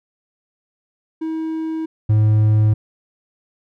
triangle tone pair in turn, 320 / 107.41 Hz, D#4 / A2, +49 / -41 cents, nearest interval octave + perfect fifth, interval 1890 cents, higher first, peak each -19 / -9 dBFS, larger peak second, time 1.21-1.86 / 2.09-2.74 s, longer neither, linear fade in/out 10 ms, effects none

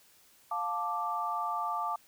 sine chord, D minor, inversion first, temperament just, 704.8 / 881 / 1174.7 Hz, F5 / A5 / D6, +16 / +2 / 0 cents, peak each -37 / -35 / -33 dBFS, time 0.51-1.96 s, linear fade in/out 5 ms, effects white hiss -62 dBFS RMS until 2.07 s

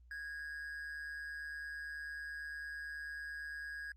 triangle tone with amplitude modulation, 1647 Hz, G#6, 15 cents flat, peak -38 dBFS, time 0.11-3.92 s, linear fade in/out 2 ms, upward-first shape sine, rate 149 Hz, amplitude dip 50%, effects added 60 Hz sine -58 dBFS peak until 3.96 s + Opus 32 kbps

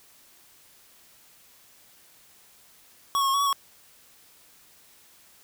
square tone with pitch steps, 1118 / 1094 / 1081 / 1121 / 1131 / 1103 Hz, C#6 / C#6 / C#6 / C#6 / C#6 / C#6, +14 / -23 / -44 / +19 / +34 / -9 cents, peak -22 dBFS, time 3.15-3.528 s, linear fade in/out 0 ms, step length 63 ms, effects white hiss -56 dBFS RMS until 5.43 s

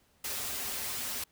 white noise with comb filter, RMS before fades -36 dBFS, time 0.24-1.24 s, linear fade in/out 5 ms, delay 6.1 ms, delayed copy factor -0.85, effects pink hiss -68 dBFS RMS until 1.31 s

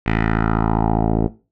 10% pulse tone with low-pass filter sweep, 55 Hz, A1, in tune, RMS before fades -18 dBFS, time 0.06-1.28 s, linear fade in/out 5 ms, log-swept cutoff 2300 to 510 Hz, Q 2.8, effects noise-tail reverb RT60 0.3 s tail -17 dB re dry

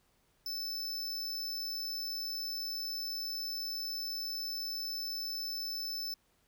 square tone, 5274 Hz, E8, in tune, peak -36 dBFS, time 0.46-6.14 s, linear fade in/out 2 ms, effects pink hiss -72 dBFS RMS until 6.47 s

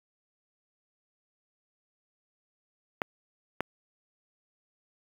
clicks, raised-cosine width 0.5 ms, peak -12 dBFS, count 2, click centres 3.018 / 3.606 s, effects high-pass 150 Hz 12 dB/octave + 7-bit

